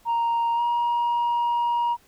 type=tone with pitch glide; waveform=sine; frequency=932.3 to 949.7 Hz; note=A#5 to A#5; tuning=0 to +32 cents; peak=-18 dBFS; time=0.05-1.97 s; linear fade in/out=50 ms; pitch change=+32 cents; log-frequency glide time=0.55-0.61 s; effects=tanh soft clip ceiling -19 dBFS + pink hiss -58 dBFS RMS until 2.07 s